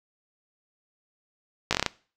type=slowing click train; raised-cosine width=0.2 ms; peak=-5 dBFS; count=7; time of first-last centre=1.71-1.863 s; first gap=17 ms; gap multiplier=1.16; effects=noise-tail reverb RT60 0.4 s tail -21 dB re dry